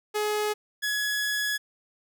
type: tone pair in turn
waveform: sawtooth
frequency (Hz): 421.6 / 1686.4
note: G#4 / G#6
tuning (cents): +26 / +26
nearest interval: 2 octaves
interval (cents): 2400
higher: second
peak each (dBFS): -21 / -22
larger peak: first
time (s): 0.14-0.54 / 0.82-1.58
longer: second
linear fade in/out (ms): 20
effects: none